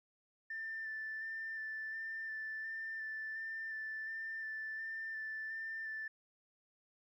sine tone with vibrato, 1775 Hz, A6, 15 cents sharp, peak -39 dBFS, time 0.5-6.08 s, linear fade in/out 5 ms, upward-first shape square, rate 1.4 Hz, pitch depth 14 cents each way, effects tanh soft clip ceiling -35 dBFS + 13-bit

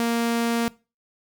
sawtooth tone, 233.1 Hz, A#3, in tune, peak -17 dBFS, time 0-0.68 s, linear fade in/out 0 ms, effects noise-tail reverb RT60 0.3 s tail -21 dB re dry

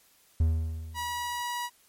triangle tone with exponential decay, 80.2 Hz, E2, 47 cents flat, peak -17 dBFS, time 0.4-1.42 s, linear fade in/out 5 ms, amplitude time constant 220 ms
sawtooth tone, 967 Hz, B5, 37 cents flat, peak -27 dBFS, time 0.94-1.7 s, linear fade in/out 50 ms
effects white hiss -62 dBFS RMS until 1.88 s + MP3 64 kbps

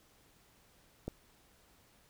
click, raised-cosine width 2 ms, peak -24 dBFS, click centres 1.08 s, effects pink hiss -66 dBFS RMS until 2.09 s

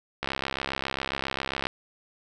click train, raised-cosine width 0.3 ms, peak -12 dBFS, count 98, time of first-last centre 0.23-1.669 s, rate 67.4 Hz, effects none

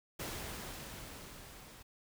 pink noise with level ramp, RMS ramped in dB -41 to -55 dBFS, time 0.19-1.83 s, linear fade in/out 10 ms, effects none

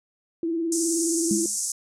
sine tone with vibrato, 331.4 Hz, E4, 9 cents sharp, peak -23 dBFS, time 0.43-1.46 s, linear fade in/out 2 ms, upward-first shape sine, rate 19 Hz, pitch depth 50 cents each way
pink band-pass noise, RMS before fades -28 dBFS, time 0.72-1.72 s, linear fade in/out 2 ms, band 5900 to 9900 Hz, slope 48 dB/octave
sine tone with exponential decay, 207.7 Hz, G#3, in tune, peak -19 dBFS, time 1.31-1.57 s, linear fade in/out 2 ms, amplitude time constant 56 ms
effects none

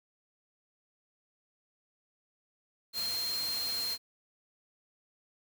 sine tone in noise, 4193 Hz, C8, 3 cents sharp, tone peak -32 dBFS, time 2.93-3.98 s, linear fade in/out 50 ms, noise white, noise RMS -40 dBFS, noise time 2.93-3.98 s, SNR +5 dB, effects none

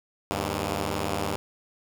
5% pulse tone pair together, 77.7 / 99.55 Hz, D#2 / G2, -2 / +27 cents, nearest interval major third, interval 429 cents, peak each -19 / -18 dBFS, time 0.31-1.36 s, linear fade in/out 0 ms, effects none

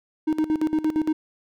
triangle tone with tremolo, 311.1 Hz, D#4, in tune, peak -16 dBFS, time 0.27-1.13 s, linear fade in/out 10 ms, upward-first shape square, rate 8.7 Hz, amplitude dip 80%, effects none

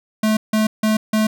square tone bursts, 216.5 Hz, A3, 28 cents flat, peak -15 dBFS, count 4, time 0.23-1.27 s, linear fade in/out 5 ms, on 140 ms, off 160 ms, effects none

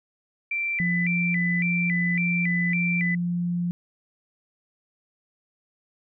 sine tone with vibrato, 2167 Hz, C#7, 40 cents flat, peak -24 dBFS, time 0.51-3.15 s, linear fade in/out 5 ms, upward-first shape square, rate 1.8 Hz, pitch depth 140 cents each way
sine tone, 174.61 Hz, F3, in tune, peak -23 dBFS, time 0.8-3.71 s, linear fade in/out 0 ms
effects none

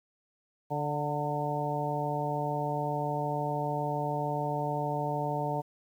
harmonic tone with a mistuned harmonic, 146.83 Hz, D3, in tune, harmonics 1 / 2 / 3 / 4 / 5 / 6, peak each -34 / -39 / -38 / -36 / -35 / -35 dBFS, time 0.7-5.62 s, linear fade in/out 20 ms, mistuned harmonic 6, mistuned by +43 cents, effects 10-bit

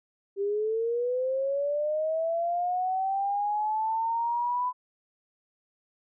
sine linear sweep, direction up, 392 to 1003 Hz, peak -25 dBFS, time 0.36-4.73 s, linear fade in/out 50 ms, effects none

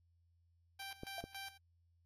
10% pulse tone with tremolo, 784 Hz, G5, in tune, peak -37 dBFS, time 0.79-1.58 s, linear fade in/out 10 ms, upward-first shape square, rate 3.6 Hz, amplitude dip 80%
clicks, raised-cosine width 2 ms, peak -31 dBFS, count 2, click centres 1.034 / 1.24 s
sine tone with exponential decay, 692 Hz, F5, 16 cents flat, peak -39 dBFS, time 1.18-1.27 s, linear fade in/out 2 ms, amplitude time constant 18 ms
effects added 85 Hz sine -70 dBFS peak until 2.05 s + AAC 48 kbps

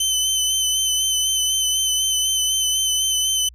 20% pulse tone with vibrato, 3053 Hz, G7, 46 cents flat, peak -12 dBFS, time 0-3.49 s, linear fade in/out 5 ms, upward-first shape sine, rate 4 Hz, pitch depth 24 cents each way, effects added 60 Hz sine -42 dBFS peak until 3.54 s

